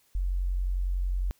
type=tone; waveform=sine; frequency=45.47 Hz; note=F#1; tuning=29 cents flat; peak=-25 dBFS; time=0.15-1.31 s; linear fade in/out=0 ms; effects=white hiss -66 dBFS RMS until 1.39 s